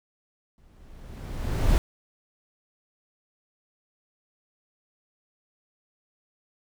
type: noise with exponential growth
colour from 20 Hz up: brown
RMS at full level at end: -18 dBFS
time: 0.58-1.78 s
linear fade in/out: 0 ms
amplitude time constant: 260 ms
effects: none